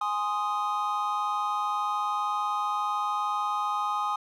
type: chord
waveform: triangle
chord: Ab major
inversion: none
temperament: equal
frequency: 830.6 / 1046.5 / 1244.5 Hz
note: Ab5 / C6 / Eb6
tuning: 0 / 0 / 0 cents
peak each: -29 / -31 / -27 dBFS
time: 0.01-4.16 s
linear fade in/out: 5 ms
effects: none